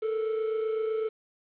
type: tone pair together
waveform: triangle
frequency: 438.4 / 466.3 Hz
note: A4 / A#4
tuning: -6 / +1 cents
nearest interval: minor second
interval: 107 cents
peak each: -25 / -35 dBFS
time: 0.02-1.09 s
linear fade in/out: 10 ms
effects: resampled to 8000 Hz + 9-bit